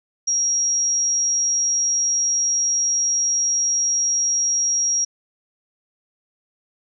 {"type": "tone", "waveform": "sine", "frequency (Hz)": 5650, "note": "F8", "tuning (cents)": 19, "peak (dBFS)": -17, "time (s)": [0.27, 5.05], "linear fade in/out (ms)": 10, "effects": []}